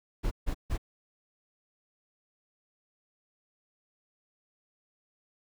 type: noise bursts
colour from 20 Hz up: brown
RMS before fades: -29 dBFS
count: 3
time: 0.23-0.779 s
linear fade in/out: 20 ms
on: 83 ms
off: 150 ms
effects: none